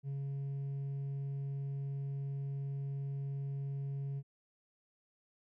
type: tone with hard clipping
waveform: triangle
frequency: 138.59 Hz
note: C#3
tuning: in tune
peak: -35 dBFS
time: 0.03-4.23 s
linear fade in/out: 50 ms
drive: 1 dB
effects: none